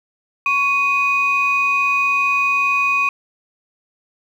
sine tone pair together, 1108.7 / 2489 Hz, C#6 / D#7, 0 / 0 cents, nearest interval octave + major second, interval 1400 cents, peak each -18 / -15 dBFS, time 0.46-3.09 s, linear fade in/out 2 ms, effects tanh soft clip ceiling -8 dBFS + 8-bit

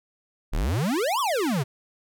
square exponential two-way sweep, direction up then down, 30.87 to 1178 to 120.2 Hz, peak -23 dBFS, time 0.52-1.64 s, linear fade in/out 20 ms, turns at 1.2 s, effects none

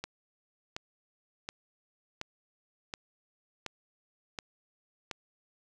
click train, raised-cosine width 0.2 ms, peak -19 dBFS, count 8, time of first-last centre 0.04-5.112 s, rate 1.38 Hz, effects none

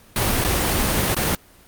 pink noise with dropouts, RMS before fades -20 dBFS, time 0.16-1.35 s, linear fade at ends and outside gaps 2 ms, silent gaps 0.442-0.446 / 1.147-1.165 s, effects pink hiss -50 dBFS RMS until 1.67 s + Opus 32 kbps

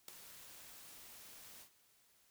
white noise with ADSR envelope, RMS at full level -43 dBFS, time 0.08-1.7 s, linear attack 4 ms, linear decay 4 ms, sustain -13 dB, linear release 91 ms, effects white hiss -71 dBFS RMS until 2.3 s

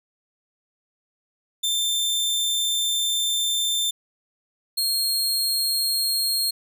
sawtooth tone pair in turn, 3571 / 4247 Hz, A7 / C8, +25 / +25 cents, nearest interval minor third, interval 300 cents, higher second, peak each -18 dBFS, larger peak neither, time 1.63-3.91 / 4.77-6.51 s, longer first, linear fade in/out 10 ms, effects none

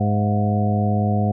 harmonic tone with a mistuned harmonic, 103.83 Hz, G#2, in tune, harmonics 1 / 2 / 3 / 4 / 5 / 6 / 7, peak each -19 / -21 / -33 / -32 / -31 / -31 / -26 dBFS, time 0-1.32 s, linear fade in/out 10 ms, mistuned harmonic 6, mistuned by +72 cents, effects none

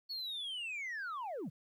sine linear sweep, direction down, 4435 to 110.9 Hz, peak -36 dBFS, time 0.09-1.5 s, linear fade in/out 20 ms, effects tanh soft clip ceiling -37 dBFS + 12-bit

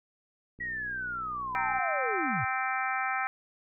click train, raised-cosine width 3 ms, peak -38 dBFS, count 75, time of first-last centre 0.59-1.785 s, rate 61.9 Hz
sine linear sweep, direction down, 1933 to 94.6 Hz, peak -32 dBFS, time 0.6-2.45 s, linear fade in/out 10 ms
harmonic tone, 260 Hz, C4, 11 cents flat, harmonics 3 / 4 / 5 / 6 / 7 / 8 / 9, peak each -33 / -41 / -33 / -36 / -37 / -40 / -37 dBFS, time 1.55-3.27 s, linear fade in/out 0 ms
effects none

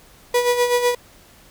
35% pulse tone with tremolo, 487.4 Hz, B4, 23 cents flat, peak -12 dBFS, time 0.34-0.95 s, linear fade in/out 5 ms, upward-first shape sine, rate 8 Hz, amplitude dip 60%, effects pink hiss -49 dBFS RMS until 1.5 s

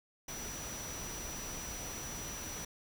sine tone in noise, 5880 Hz, F#8, 12 cents flat, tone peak -44 dBFS, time 0.28-2.65 s, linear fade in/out 5 ms, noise pink, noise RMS -44 dBFS, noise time 0.28-2.65 s, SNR -3 dB, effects none

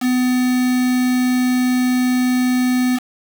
triangle tone with quantisation, 251.4 Hz, B3, 31 cents sharp, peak -12 dBFS, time 0-3 s, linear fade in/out 50 ms, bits 4, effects none

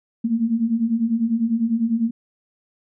sine beating tone pair, 221.2 / 231.2 Hz, A3 / A#3, +9 / -14 cents, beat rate 10 Hz, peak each -23 / -19 dBFS, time 0.24-2.11 s, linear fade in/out 10 ms, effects none

